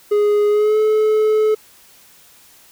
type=tone with pitch glide; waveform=triangle; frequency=415.3 to 431.2 Hz; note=G#4 to A4; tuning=0 to -35 cents; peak=-10 dBFS; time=0.11-1.55 s; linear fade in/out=10 ms; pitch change=+65 cents; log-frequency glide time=0.49-0.78 s; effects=white hiss -48 dBFS RMS until 2.71 s